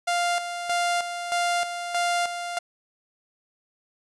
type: tone with tremolo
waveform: sawtooth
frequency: 698.5 Hz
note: F5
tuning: in tune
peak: -18 dBFS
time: 0.07-2.59 s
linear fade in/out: 10 ms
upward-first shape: square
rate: 1.6 Hz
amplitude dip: 60%
effects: resampled to 24000 Hz